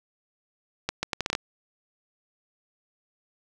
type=accelerating click train; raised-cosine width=0.2 ms; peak=-9 dBFS; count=8; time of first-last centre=0.89-1.351 s; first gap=140 ms; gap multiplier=0.73; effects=none